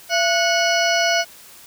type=harmonic tone with a mistuned harmonic; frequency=734 Hz; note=F#5; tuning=14 cents flat; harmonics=1 / 2 / 3 / 4 / 6 / 7 / 8; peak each=-19 / -22 / -24 / -25 / -27 / -27 / -28 dBFS; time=0.09-1.25 s; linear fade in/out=50 ms; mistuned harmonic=1; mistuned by=-140 cents; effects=white hiss -44 dBFS RMS until 1.66 s